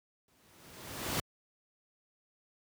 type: noise with exponential growth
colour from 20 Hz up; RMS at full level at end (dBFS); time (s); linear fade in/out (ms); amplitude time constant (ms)
pink; -31; 0.28-1.2; 2; 200
effects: high-pass 80 Hz 12 dB/octave